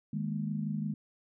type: chord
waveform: sine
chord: D# suspended fourth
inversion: none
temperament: just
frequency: 155.56 / 207.4 / 233.3 Hz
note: D#3 / G#3 / A#3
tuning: 0 / -2 / +2 cents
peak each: -35 / -34 / -39 dBFS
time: 0.13-0.94 s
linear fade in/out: 5 ms
effects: none